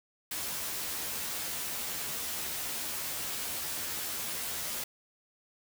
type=noise with comb filter; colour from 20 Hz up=white; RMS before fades=-36 dBFS; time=0.31-4.84 s; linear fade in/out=5 ms; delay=13 ms; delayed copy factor=+0.85; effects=none